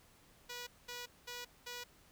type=tone bursts; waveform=5% pulse; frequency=486.8 Hz; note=B4; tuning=25 cents flat; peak=-32 dBFS; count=4; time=0.49-1.84 s; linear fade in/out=10 ms; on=180 ms; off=210 ms; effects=pink hiss -65 dBFS RMS until 2.11 s